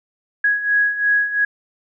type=beating tone pair; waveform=sine; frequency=1661.2 / 1664.1 Hz; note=G#6 / G#6; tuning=0 / +3 cents; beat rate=2.9 Hz; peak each=-21 / -16 dBFS; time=0.44-1.45 s; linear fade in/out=5 ms; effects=none